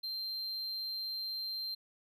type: tone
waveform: triangle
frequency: 4152 Hz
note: C8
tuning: 14 cents flat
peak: -35 dBFS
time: 0.03-1.75 s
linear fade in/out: 10 ms
effects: none